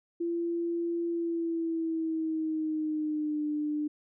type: tone with pitch glide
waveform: sine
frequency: 340 to 299.4 Hz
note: F4 to D4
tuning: -46 to +33 cents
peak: -28 dBFS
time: 0.2-3.88 s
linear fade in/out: 10 ms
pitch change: -221 cents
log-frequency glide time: 1.08-3.45 s
effects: none